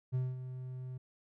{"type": "tone with ADSR envelope", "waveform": "triangle", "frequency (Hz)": 128, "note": "C3", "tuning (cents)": -38, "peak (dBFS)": -27, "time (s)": [0.12, 0.98], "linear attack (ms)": 28, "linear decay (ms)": 210, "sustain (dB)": -11, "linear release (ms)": 9, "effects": []}